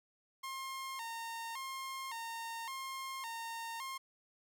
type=tone with vibrato; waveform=sawtooth; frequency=989 Hz; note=B5; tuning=2 cents sharp; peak=-37 dBFS; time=0.43-3.98 s; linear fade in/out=10 ms; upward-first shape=square; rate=0.89 Hz; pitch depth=130 cents each way; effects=none